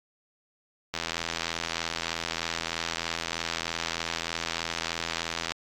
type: click train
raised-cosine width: 0.2 ms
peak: -12 dBFS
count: 382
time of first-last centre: 0.94-5.519 s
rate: 83.2 Hz
effects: AAC 64 kbps